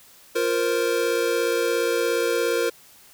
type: chord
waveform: square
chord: F suspended fourth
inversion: none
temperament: equal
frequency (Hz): 349.2 / 466.2 / 523.3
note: F4 / Bb4 / C5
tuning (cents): 0 / 0 / 0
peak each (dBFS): -28 / -23 / -28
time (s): 0.35-2.7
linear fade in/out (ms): 10
effects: white hiss -51 dBFS RMS until 3.13 s